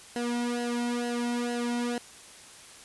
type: tone with flanger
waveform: sawtooth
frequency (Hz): 240.2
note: B3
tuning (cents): -48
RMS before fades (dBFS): -30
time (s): 0.16-1.98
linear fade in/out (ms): 0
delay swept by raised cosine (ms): 0.85 to 1.78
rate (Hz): 2.2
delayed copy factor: -0.9
effects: white hiss -49 dBFS RMS until 2.84 s + resampled to 24000 Hz